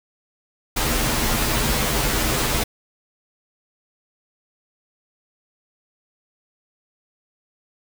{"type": "noise with comb filter", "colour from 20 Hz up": "pink", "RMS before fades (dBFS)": -21, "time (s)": [0.76, 2.64], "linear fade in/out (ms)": 10, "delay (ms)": 11, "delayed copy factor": -0.95, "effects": []}